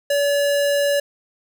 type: tone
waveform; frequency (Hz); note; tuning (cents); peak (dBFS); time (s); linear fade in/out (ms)
square; 571; D5; -49; -17; 0.1-1; 5
effects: 9-bit